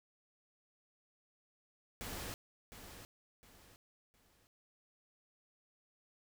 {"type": "noise with echo", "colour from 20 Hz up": "pink", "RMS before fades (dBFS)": -44, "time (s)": [2.01, 2.34], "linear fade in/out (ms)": 0, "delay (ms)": 710, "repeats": 3, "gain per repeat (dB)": -9, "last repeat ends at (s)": 4.47, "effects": []}